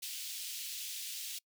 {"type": "high-pass noise", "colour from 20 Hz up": "pink", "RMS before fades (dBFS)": -42, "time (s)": [0.02, 1.39], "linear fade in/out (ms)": 10, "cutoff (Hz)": 2900, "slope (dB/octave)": 24, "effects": ["noise-tail reverb RT60 0.1 s tail -25 dB re dry"]}